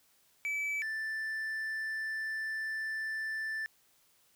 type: tone pair in turn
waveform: triangle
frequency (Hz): 2303 / 1764.9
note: D7 / A6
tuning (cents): -34 / +5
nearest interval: perfect fourth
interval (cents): 461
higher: first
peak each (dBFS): -30 / -32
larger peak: first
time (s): 0.45-0.82 / 0.82-3.66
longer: second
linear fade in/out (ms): 0
effects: white hiss -68 dBFS RMS until 4.35 s